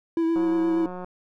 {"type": "tone with vibrato", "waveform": "triangle", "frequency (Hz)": 329.6, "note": "E4", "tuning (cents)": 0, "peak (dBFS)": -18, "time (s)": [0.17, 0.86], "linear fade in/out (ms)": 2, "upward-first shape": "sine", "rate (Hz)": 8.5, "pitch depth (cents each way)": 21}
{"type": "click train", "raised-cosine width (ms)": 1, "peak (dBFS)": -23, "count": 125, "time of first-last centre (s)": [0.36, 1.045], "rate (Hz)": 181}
{"effects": []}